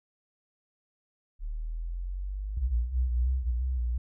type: exponential sweep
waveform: sine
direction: up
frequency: 36.71 to 69.3 Hz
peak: -31 dBFS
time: 1.39-3.53 s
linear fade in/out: 50 ms
type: tone with vibrato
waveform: sine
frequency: 61.74 Hz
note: B1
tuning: in tune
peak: -26 dBFS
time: 2.57-3.98 s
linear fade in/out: 5 ms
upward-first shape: square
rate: 2.9 Hz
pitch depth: 63 cents each way
effects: none